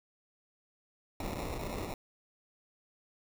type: noise with sample-and-hold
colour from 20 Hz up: pink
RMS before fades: -38 dBFS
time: 1.2-1.94 s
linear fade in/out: 2 ms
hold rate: 1575 Hz
effects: none